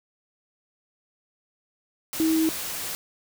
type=tone in noise; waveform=sine; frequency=320.1 Hz; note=D#4; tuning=49 cents sharp; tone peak=-19 dBFS; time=2.2-2.49 s; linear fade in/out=0 ms; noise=white; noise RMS=-32 dBFS; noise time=2.13-2.95 s; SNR=+10 dB; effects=none